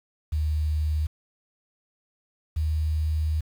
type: tone pair in turn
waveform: sine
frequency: 76.6 / 77.8 Hz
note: D#2 / D#2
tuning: -27 / 0 cents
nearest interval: unison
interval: 27 cents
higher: second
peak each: -22 dBFS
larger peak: neither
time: 0.32-1.07 / 2.56-3.41 s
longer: second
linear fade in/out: 10 ms
effects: 8-bit